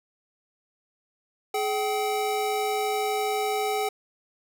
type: tone pair together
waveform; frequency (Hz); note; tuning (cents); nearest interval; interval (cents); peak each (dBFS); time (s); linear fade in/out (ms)
square; 422.5 / 770.9; G#4 / G5; +30 / -29; minor seventh; 1041; -28; 1.54-3.89; 5
effects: none

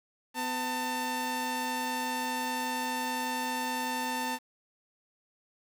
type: tone pair together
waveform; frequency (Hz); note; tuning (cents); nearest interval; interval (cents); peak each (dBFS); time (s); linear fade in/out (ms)
sawtooth; 251.2 / 895; B3 / A5; +30 / +29; octave + minor seventh; 2199; -32 / -28; 0.34-4.39; 50
effects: 9-bit

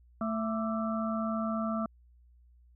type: harmonic tone with a mistuned harmonic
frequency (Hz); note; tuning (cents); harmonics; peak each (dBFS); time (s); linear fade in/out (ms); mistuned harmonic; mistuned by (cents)
221.4; A3; +11; 1 / 3 / 5 / 6; -31 / -36 / -38 / -39; 0.21-1.86; 2; 5; +100
effects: added 60 Hz sine -57 dBFS peak until 2.75 s

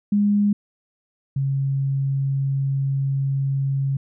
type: tone pair in turn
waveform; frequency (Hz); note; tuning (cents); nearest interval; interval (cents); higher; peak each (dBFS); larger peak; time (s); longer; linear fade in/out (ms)
sine; 205 / 136.82; G#3 / C#3; -22 / -22; perfect fifth; 700; first; -15 / -19; first; 0.12-0.53 / 1.36-3.97; second; 5
effects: none

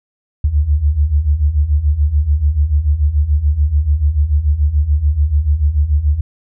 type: beating tone pair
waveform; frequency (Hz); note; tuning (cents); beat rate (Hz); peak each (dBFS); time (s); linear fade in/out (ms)
sine; 69.6 / 76.5; C#2 / D#2; +8 / -29; 6.9; -16 / -12; 0.44-6.21; 5
effects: none

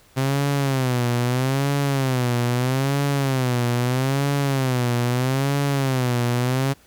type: tone with vibrato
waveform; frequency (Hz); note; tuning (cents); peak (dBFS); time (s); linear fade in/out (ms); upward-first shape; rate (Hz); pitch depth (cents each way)
sawtooth; 130.7; C3; -1; -15; 0.16-6.74; 20; sine; 0.78; 140
effects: pink hiss -54 dBFS RMS until 6.86 s

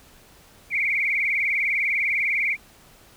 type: tone with vibrato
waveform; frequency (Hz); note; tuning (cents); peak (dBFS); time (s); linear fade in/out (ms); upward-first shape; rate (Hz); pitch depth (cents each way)
sine; 2217; C#7; 0; -20; 0.7-2.57; 50; triangle; 20; 160
effects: pink hiss -52 dBFS RMS until 3.16 s

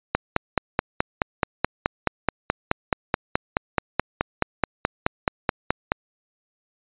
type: click train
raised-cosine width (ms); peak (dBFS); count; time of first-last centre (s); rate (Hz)
0.5; -3; 28; 0.15-5.919; 4.68
effects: resampled to 8000 Hz

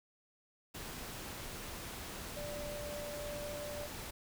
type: tone in noise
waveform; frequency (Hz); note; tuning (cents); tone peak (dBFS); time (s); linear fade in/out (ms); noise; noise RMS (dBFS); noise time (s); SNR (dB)
sine; 587.3; D5; 0; -42; 2.36-3.87; 10; pink; -45; 0.74-4.11; 0
effects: none

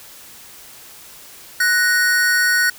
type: tone pair together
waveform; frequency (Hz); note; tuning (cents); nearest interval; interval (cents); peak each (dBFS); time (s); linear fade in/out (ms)
square; 1480 / 1864.7; F#6 / A#6; 0 / 0; major third; 400; -16 / -19; 1.6-2.7; 5
effects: white hiss -41 dBFS RMS until 2.78 s

